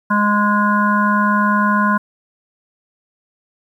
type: harmonic tone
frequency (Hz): 207.2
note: G#3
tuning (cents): -4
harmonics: 1 / 3 / 5 / 7 / 8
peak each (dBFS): -16 / -27 / -16 / -19 / -28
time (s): 0.1-1.98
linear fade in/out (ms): 10
effects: 8-bit